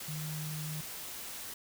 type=tone in noise; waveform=sine; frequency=154 Hz; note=D#3; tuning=17 cents flat; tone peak=-37 dBFS; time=0.08-0.81 s; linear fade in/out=5 ms; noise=white; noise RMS=-43 dBFS; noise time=0-1.54 s; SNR=+3 dB; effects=none